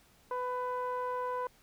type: tone with low-pass filter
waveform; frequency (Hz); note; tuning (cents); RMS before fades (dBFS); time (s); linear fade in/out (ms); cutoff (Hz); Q
sawtooth; 499.3; B4; +19; -35; 0.31-1.47; 2; 1100; 3.1
effects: pink hiss -64 dBFS RMS until 1.62 s